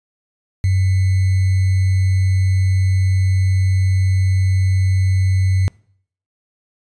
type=tone with sample-and-hold; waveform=sine; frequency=94.4 Hz; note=F#2; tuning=35 cents sharp; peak=-12 dBFS; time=0.64-5.68 s; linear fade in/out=0 ms; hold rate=2100 Hz; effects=noise-tail reverb RT60 0.6 s tail -24 dB re dry + resampled to 22050 Hz